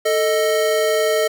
square tone pair together, 441.1 / 623.8 Hz, A4 / D#5, +4 / +4 cents, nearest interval tritone, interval 600 cents, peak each -19 dBFS, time 0.05-1.28 s, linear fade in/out 10 ms, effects none

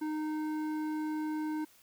triangle tone with hard clipping, 308.3 Hz, D#4, 16 cents flat, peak -34 dBFS, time 0.01-1.65 s, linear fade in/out 10 ms, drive 14 dB, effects white hiss -62 dBFS RMS until 1.82 s

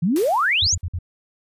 sine exponential sweep, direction up, 152.1 to 7200 Hz, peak -16 dBFS, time 0.02-0.75 s, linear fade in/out 10 ms
white noise with exponential decay, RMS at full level -31 dBFS, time 0.16-0.81 s, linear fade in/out 1 ms, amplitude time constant 140 ms
sine tone bursts, 87.2 Hz, F2, 2 cents flat, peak -22 dBFS, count 4, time 0.62-0.988 s, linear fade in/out 5 ms, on 53 ms, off 52 ms
effects resampled to 32000 Hz

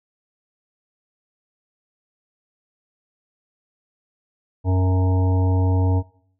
harmonic tone with a mistuned harmonic, 92.5 Hz, F#2, in tune, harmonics 1 / 3 / 5 / 7 / 9 / 10, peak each -16 / -26 / -30 / -33 / -35 / -36 dBFS, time 4.64-6.03 s, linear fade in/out 50 ms, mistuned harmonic 7, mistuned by +21 cents, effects noise-tail reverb RT60 0.6 s tail -20 dB re dry

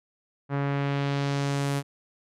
sawtooth tone with low-pass filter sweep, 140.6 Hz, C#3, 25 cents sharp, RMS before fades -27 dBFS, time 0.49-1.83 s, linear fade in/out 50 ms, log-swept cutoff 1500 to 12000 Hz, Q 1.1, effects none

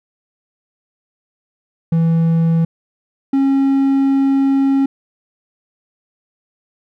triangle tone pair in turn, 164.81 / 272.5 Hz, E3 / C#4, 0 / -29 cents, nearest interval major sixth, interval 871 cents, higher second, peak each -9 dBFS, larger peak neither, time 1.92-2.65 / 3.33-4.86 s, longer second, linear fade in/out 5 ms, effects none

